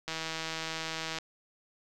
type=click train; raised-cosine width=0.2 ms; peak=-18 dBFS; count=179; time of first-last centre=0.08-1.186 s; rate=161 Hz; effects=none